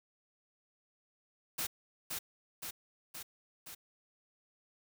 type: noise with echo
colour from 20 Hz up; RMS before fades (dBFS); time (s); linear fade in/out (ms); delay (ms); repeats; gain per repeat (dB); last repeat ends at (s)
white; -36; 1.58-1.67; 10; 520; 4; -3; 3.75
effects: none